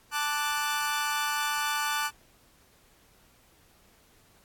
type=chord; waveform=sawtooth; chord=D major; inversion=second; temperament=equal; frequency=880 / 1174.7 / 1480 Hz; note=A5 / D6 / F#6; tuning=0 / 0 / 0 cents; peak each=-28 dBFS; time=0.11-2.11 s; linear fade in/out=50 ms; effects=pink hiss -61 dBFS RMS until 4.44 s + AAC 64 kbps